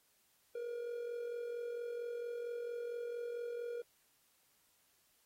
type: tone with amplitude modulation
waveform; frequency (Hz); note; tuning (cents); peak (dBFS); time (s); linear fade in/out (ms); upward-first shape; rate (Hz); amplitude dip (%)
triangle; 476; A#4; +36; -35; 0.55-3.82; 5; sine; 44.4; 50
effects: white hiss -73 dBFS RMS until 5.25 s + AAC 48 kbps